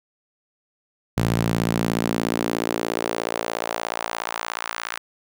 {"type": "tone with high-pass filter sweep", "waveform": "sawtooth", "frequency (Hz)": 56.9, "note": "A#1", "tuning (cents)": -41, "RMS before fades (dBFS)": -25, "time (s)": [1.17, 4.98], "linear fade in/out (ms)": 5, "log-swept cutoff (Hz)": [120, 1400], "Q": 1.5, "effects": []}